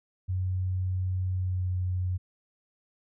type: tone with pitch glide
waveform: sine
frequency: 92.5 to 91.28 Hz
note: F#2 to F#2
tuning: 0 to -23 cents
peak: -26 dBFS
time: 0.28-2.18 s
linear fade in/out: 20 ms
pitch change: -23 cents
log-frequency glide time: 1.34-1.7 s
effects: none